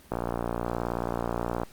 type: click train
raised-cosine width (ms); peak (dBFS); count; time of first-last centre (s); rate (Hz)
1; -14; 90; 0.12-1.634; 58.8
effects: pink hiss -54 dBFS RMS until 1.72 s + Opus 32 kbps